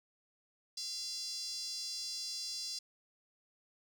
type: tone with high-pass filter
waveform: 5% pulse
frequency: 686 Hz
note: F5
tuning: 31 cents flat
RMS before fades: -41 dBFS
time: 0.77-2.79 s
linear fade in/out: 5 ms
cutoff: 4800 Hz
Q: 5
effects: none